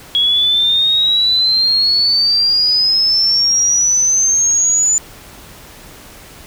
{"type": "exponential sweep", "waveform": "sine", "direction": "up", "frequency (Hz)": [3322, 7040], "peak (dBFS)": -10, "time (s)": [0.15, 4.98], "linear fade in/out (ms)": 0, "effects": ["pink hiss -38 dBFS RMS until 6.46 s"]}